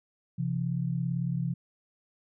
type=tone pair together; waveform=sine; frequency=131.84 / 169.9 Hz; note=C3 / F3; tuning=+14 / -47 cents; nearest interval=major third; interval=439 cents; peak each=-30 / -30 dBFS; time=0.38-1.54 s; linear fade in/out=10 ms; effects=none